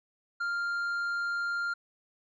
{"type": "tone with tanh clipping", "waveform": "sine", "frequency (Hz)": 1396.9, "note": "F6", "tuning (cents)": 0, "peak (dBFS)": -30, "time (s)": [0.4, 1.74], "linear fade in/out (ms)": 10, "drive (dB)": 5, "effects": []}